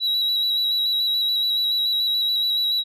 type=tone with vibrato; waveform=sine; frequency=3895 Hz; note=B7; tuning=25 cents flat; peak=-16 dBFS; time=0-2.84 s; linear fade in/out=50 ms; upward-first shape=square; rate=7 Hz; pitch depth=19 cents each way; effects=tanh soft clip ceiling -18 dBFS